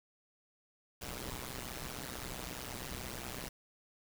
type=noise with amplitude modulation; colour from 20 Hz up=pink; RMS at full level=-39 dBFS; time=1.01-3.49 s; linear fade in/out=10 ms; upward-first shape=sine; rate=126 Hz; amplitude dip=100%; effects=none